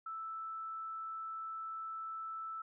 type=tone; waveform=sine; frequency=1318.5 Hz; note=E6; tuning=in tune; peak=-40 dBFS; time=0.06-2.62 s; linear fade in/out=5 ms; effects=none